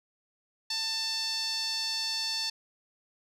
sawtooth tone with band-pass filter, 890 Hz, A5, 20 cents sharp, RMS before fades -32 dBFS, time 0.7-2.5 s, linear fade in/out 5 ms, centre 4700 Hz, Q 5.2, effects none

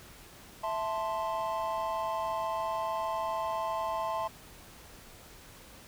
triangle chord, A minor, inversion second, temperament equal, 659.3 / 880 / 1046.5 Hz, E5 / A5 / C6, 0 / 0 / 0 cents, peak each -33 dBFS, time 0.63-4.28 s, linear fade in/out 10 ms, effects pink hiss -52 dBFS RMS until 5.87 s

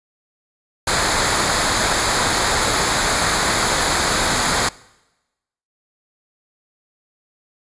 pink noise with comb filter, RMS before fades -18 dBFS, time 0.87-4.69 s, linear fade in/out 5 ms, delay 0.35 ms, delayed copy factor -0.6, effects noise-tail reverb RT60 1.0 s tail -22 dB re dry + resampled to 22050 Hz

